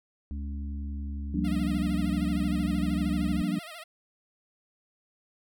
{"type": "harmonic tone", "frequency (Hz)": 70.9, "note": "C#2", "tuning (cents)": 40, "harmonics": [1, 3, 4], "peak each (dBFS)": [-32, -41, -46], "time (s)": [0.31, 3.42], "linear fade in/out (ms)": 0}
{"type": "chord", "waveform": "sine", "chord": "G minor seventh", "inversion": "third", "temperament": "equal with one note detuned", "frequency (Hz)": [174.61, 196, 235.5, 293.7], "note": ["F3", "G3", "Bb3", "D4"], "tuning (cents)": [0, 0, 18, 0], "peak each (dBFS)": [-31, -30, -33, -31], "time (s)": [1.34, 3.59], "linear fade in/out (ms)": 5}
{"type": "tone with vibrato", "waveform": "10% pulse", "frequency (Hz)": 659.3, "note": "E5", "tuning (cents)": 0, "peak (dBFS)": -33, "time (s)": [1.44, 3.84], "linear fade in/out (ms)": 10, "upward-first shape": "sine", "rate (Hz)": 13, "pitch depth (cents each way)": 120}
{"effects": []}